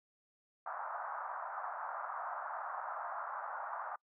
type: band-pass noise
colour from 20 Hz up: white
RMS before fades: -42 dBFS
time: 0.66-3.96 s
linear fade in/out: 5 ms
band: 660 to 1400 Hz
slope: 48 dB/octave
effects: noise-tail reverb RT60 0.1 s tail -26 dB re dry